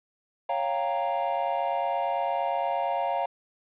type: chord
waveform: triangle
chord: G half-diminished seventh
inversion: second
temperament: equal with one note detuned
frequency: 554.4 / 698.5 / 787.2 / 932.3 Hz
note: Db5 / F5 / G5 / Bb5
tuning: 0 / 0 / +7 / 0 cents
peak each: -30 / -27 / -30 / -29 dBFS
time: 0.49-3.26 s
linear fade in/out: 5 ms
effects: resampled to 8000 Hz + 9-bit